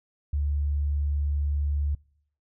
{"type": "tone", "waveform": "sine", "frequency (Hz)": 72.4, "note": "D2", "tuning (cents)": -24, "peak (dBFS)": -23, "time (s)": [0.33, 1.95], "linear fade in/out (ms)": 5, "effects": ["noise-tail reverb RT60 0.7 s tail -26 dB re dry"]}